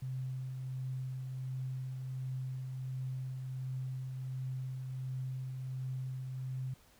sine tone with tremolo, 129.9 Hz, C3, 12 cents flat, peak -35 dBFS, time 0.02-6.74 s, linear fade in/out 5 ms, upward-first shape triangle, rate 1.4 Hz, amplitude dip 35%, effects pink hiss -64 dBFS RMS until 6.99 s

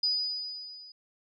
sine tone with level ramp, 4954 Hz, D#8, 8 cents flat, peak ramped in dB -23 to -47 dBFS, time 0.03-0.92 s, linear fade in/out 5 ms, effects none

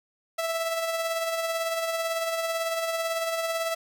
sawtooth tone with tremolo, 659.3 Hz, E5, in tune, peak -21 dBFS, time 0.38-3.75 s, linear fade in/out 10 ms, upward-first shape sine, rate 18 Hz, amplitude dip 40%, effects none

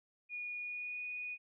sine tone with pitch glide, 2447 to 2471 Hz, D#7 to D#7, -29 to -13 cents, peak -39 dBFS, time 0.29-1.38 s, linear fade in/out 50 ms, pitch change +16 cents, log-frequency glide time 0.6-1.05 s, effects none

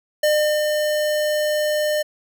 square tone with ADSR envelope, 604 Hz, D5, 48 cents sharp, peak -15 dBFS, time 0.23-2.03 s, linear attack 6 ms, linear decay 380 ms, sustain -4 dB, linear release 15 ms, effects none

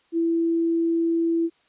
sine tone, 332.7 Hz, E4, 16 cents sharp, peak -19 dBFS, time 0.12-1.5 s, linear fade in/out 50 ms, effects white hiss -63 dBFS RMS until 1.68 s + resampled to 8000 Hz

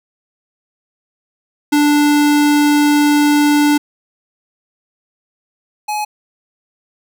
square tone pair in turn, 293.7 / 843.3 Hz, D4 / G#5, 0 / +26 cents, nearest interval octave + tritone, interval 1826 cents, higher second, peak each -10 / -18 dBFS, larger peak first, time 1.72-3.78 / 5.88-6.05 s, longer first, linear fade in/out 10 ms, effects none

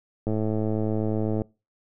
click train, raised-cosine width 2 ms, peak -14 dBFS, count 125, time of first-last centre 0.27-1.418 s, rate 108 Hz, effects noise-tail reverb RT60 0.3 s tail -25 dB re dry

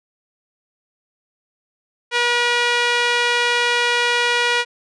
sawtooth tone with band-pass filter, 480.9 Hz, B4, 46 cents flat, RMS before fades -18 dBFS, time 2.11-4.65 s, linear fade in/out 50 ms, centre 2400 Hz, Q 1.1, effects resampled to 24000 Hz

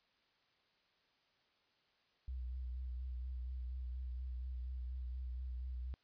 sine tone with vibrato, 62.6 Hz, B1, 24 cents sharp, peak -40 dBFS, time 2.28-5.94 s, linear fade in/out 0 ms, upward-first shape sine, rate 4.2 Hz, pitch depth 39 cents each way, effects white hiss -75 dBFS RMS until 6.03 s + resampled to 11025 Hz

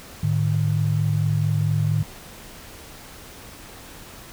sine tone pair together, 106.7 / 151.11 Hz, G#2 / D3, +47 / +50 cents, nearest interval tritone, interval 603 cents, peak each -21 dBFS, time 0.23-2.03 s, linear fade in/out 5 ms, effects pink hiss -42 dBFS RMS until 4.32 s

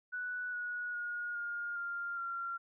sine tone with pitch steps, 1480 / 1458.8 / 1437.9 / 1417.3 / 1396.9 / 1376.9 Hz, F#6 / F#6 / F#6 / F6 / F6 / F6, 0 / -25 / -50 / +25 / 0 / -25 cents, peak -36 dBFS, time 0.12-2.58 s, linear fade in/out 20 ms, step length 410 ms, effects none

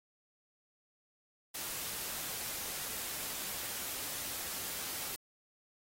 white noise, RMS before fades -40 dBFS, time 1.54-5.16 s, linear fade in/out 10 ms, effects AAC 48 kbps

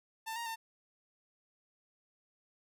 sawtooth tone with pitch steps, 893 / 934 / 903 Hz, A5 / A#5 / A5, +25 / +3 / +45 cents, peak -34 dBFS, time 0.26-0.56 s, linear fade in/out 20 ms, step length 100 ms, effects none

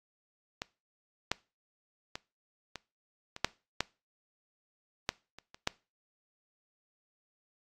clicks, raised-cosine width 0.2 ms, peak -17 / -10 / -20 / -22 / -24 / -7 / -10 / -10 / -29 / -30 / -10 dBFS, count 11, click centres 0.619 / 1.316 / 2.155 / 2.757 / 3.364 / 3.446 / 3.806 / 5.091 / 5.386 / 5.545 / 5.674 s, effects noise-tail reverb RT60 0.3 s tail -22 dB re dry + AAC 48 kbps

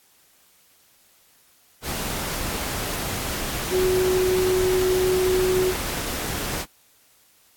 sine tone in noise, 370.2 Hz, F#4, 1 cent sharp, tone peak -18 dBFS, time 3.7-5.74 s, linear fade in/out 50 ms, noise pink, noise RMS -28 dBFS, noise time 1.82-6.66 s, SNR +7 dB, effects white hiss -58 dBFS RMS until 7.56 s + AAC 64 kbps

